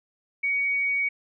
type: tone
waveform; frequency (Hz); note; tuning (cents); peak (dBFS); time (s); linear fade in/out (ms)
sine; 2247; C#7; +23; -22; 0.43-1.09; 10
effects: none